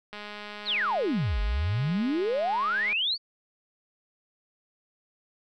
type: click train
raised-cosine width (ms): 0.3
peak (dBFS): -24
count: 583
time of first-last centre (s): 0.13-2.928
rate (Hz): 208
type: exponential two-way sweep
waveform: sine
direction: down then up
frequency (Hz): 4700 to 45.75 to 4700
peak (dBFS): -24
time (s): 0.65-3.18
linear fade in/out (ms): 50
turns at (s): 1.41
effects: none